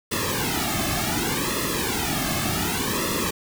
pink noise with flanger, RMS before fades -25 dBFS, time 0.11-3.31 s, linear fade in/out 10 ms, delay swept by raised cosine 1.3 to 2.11 ms, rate 0.67 Hz, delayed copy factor -0.95, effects none

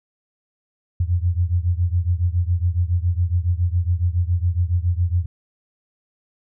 sine beating tone pair, 85.2 / 92.4 Hz, F2 / F#2, -42 / -2 cents, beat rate 7.2 Hz, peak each -19 / -21 dBFS, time 1-5.26 s, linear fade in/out 5 ms, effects none

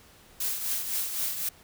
blue noise with tremolo, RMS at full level -28 dBFS, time 0.4-1.49 s, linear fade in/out 5 ms, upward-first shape triangle, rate 3.9 Hz, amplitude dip 60%, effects pink hiss -55 dBFS RMS until 1.63 s

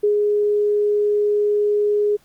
sine tone with ADSR envelope, 415.3 Hz, G#4, in tune, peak -13 dBFS, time 0.03-2.17 s, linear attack 10 ms, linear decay 110 ms, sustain -2 dB, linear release 18 ms, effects pink hiss -57 dBFS RMS until 2.24 s + Opus 32 kbps

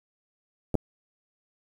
clicks, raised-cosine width 2 ms, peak -14 / -9 dBFS, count 2, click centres 0.743 / 0.753 s, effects 8-bit

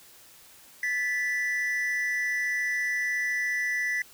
triangle tone pair together, 1741.3 / 1975.5 Hz, A6 / B6, -18 / 0 cents, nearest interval major second, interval 218 cents, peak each -30 / -25 dBFS, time 0.83-4.02 s, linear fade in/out 2 ms, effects white hiss -53 dBFS RMS until 4.13 s

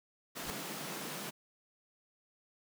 pink high-pass noise, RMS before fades -42 dBFS, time 0.35-1.31 s, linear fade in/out 20 ms, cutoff 140 Hz, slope 96 dB/octave
pink noise with exponential growth, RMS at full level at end -36 dBFS, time 0.38-0.5 s, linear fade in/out 0 ms, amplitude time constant 24 ms
effects none

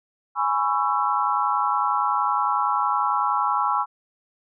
sine chord, C# minor seventh, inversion second, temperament just, 831.5 / 997.9 / 1108.7 / 1330.5 Hz, G#5 / B5 / C#6 / E6, +2 / +18 / 0 / +16 cents, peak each -25 / -25 / -25 / -25 dBFS, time 0.35-3.86 s, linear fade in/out 50 ms, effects none

